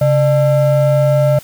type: ring-modulated tone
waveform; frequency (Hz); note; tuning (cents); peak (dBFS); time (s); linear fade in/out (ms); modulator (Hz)
triangle; 369.2; F#4; -4; -4; 0.01-1.39; 5; 232
effects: white hiss -39 dBFS RMS until 1.43 s